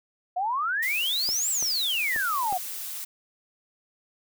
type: exponential two-way sweep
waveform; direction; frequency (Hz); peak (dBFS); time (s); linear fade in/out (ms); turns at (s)
sine; up then down; 698.5 to 7902 to 698.5; -24; 0.36-2.58; 10; 1.5
type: noise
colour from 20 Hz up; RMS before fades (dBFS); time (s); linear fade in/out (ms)
blue; -35; 0.82-3.05; 10
type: clicks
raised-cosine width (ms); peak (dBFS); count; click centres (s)
1; -24 / -24 / -24 / -23; 4; 1.29 / 1.626 / 2.162 / 2.526
effects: none